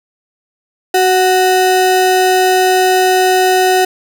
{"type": "ring-modulated tone", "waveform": "square", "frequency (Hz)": 556, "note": "C#5", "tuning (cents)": 5, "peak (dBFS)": -6, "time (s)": [0.94, 3.85], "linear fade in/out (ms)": 5, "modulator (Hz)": 183, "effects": []}